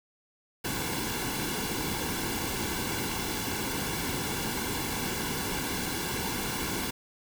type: noise with comb filter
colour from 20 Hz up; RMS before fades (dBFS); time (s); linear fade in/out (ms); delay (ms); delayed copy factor
pink; -32; 0.64-6.91; 10; 1.6; -0.65
effects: none